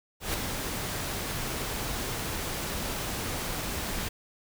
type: noise with ADSR envelope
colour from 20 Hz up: pink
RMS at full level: -28 dBFS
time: 0.2-4.09 s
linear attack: 140 ms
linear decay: 6 ms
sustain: -5 dB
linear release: 11 ms
effects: none